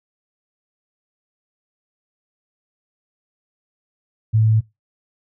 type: tone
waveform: sine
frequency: 110 Hz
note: A2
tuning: in tune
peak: -12 dBFS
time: 4.33-4.61 s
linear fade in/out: 20 ms
effects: noise-tail reverb RT60 0.2 s tail -20 dB re dry